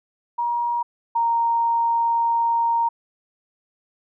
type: tone pair in turn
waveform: sine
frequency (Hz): 950 / 929.4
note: A#5 / A#5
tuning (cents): +33 / -5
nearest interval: unison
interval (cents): 38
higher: first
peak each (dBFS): -20 / -17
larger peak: second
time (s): 0.38-0.83 / 1.15-2.89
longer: second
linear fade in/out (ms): 10
effects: none